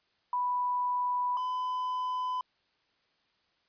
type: tone pair in turn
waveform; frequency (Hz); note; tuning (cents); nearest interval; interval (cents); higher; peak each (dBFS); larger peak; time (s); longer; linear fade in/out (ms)
sine / triangle; 987.8 / 1006.8; B5 / B5; 0 / +33; unison; 33; second; -27 / -28; first; 0.33-1.37 / 1.37-2.41; neither; 2
effects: white hiss -72 dBFS RMS until 3.68 s + resampled to 11025 Hz